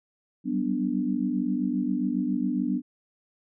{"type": "chord", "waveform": "sine", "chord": "G major seventh", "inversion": "third", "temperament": "equal with one note detuned", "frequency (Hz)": [188.56, 196, 246.9, 293.7], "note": ["F#3", "G3", "B3", "D4"], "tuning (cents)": [33, 0, 0, 0], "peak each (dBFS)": [-32, -32, -27, -29], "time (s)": [0.44, 2.82], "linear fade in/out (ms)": 50, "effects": []}